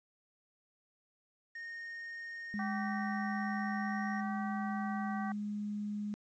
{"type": "tone with pitch glide", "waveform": "triangle", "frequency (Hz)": [1847, 1860.9], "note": ["A#6", "A#6"], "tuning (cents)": [-16, -3], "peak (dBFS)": -40, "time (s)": [1.55, 4.21], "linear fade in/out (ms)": 5, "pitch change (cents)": 13, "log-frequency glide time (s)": [3.75, 4.04]}
{"type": "tone", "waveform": "sine", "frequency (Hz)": 207.7, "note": "G#3", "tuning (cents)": 0, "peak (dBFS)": -35, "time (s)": [2.54, 6.14], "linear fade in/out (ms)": 0}
{"type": "harmonic tone", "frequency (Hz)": 385.1, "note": "G4", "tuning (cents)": -31, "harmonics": [2, 3, 4, 5], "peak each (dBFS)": [-40, -44, -46, -48], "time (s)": [2.59, 5.32], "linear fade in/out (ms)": 2}
{"effects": ["resampled to 16000 Hz", "11-bit"]}